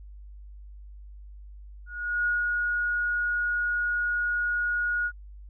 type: tone with ADSR envelope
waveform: sine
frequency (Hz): 1445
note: F#6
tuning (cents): -41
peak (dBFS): -22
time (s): 1.86-5.12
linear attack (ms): 400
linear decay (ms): 170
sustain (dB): -2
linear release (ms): 61
effects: added 50 Hz sine -42 dBFS peak until 5.49 s